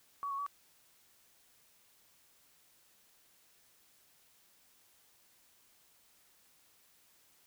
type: tone with pitch steps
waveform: sine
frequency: 1130 / 1105 / 1140 Hz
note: C#6 / C#6 / C#6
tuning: +33 / -6 / +48 cents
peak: -35 dBFS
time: 0.23-0.464 s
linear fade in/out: 0 ms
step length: 78 ms
effects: white hiss -67 dBFS RMS until 7.46 s